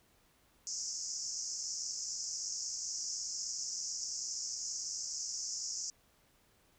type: band-pass noise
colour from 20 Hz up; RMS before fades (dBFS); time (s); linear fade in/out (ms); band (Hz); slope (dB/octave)
pink; -40; 0.67-5.9; 0; 5100 to 7200; 96
effects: pink hiss -69 dBFS RMS until 6.78 s